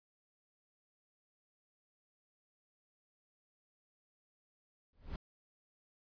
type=noise with exponential growth; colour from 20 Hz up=brown; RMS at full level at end=-35 dBFS; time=4.93-5.16 s; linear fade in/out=2 ms; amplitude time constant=48 ms; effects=resampled to 11025 Hz